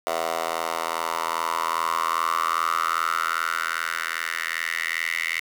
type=tone with high-pass filter sweep; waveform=10% pulse; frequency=82.5 Hz; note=E2; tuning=2 cents sharp; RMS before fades=-26 dBFS; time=0.07-5.4 s; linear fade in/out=0 ms; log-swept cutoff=710 to 2100 Hz; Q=6.1; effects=7-bit